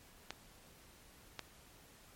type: clicks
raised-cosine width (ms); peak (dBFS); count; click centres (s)
0.2; -23; 2; 0.306 / 1.393
effects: pink hiss -61 dBFS RMS until 2.15 s + MP3 64 kbps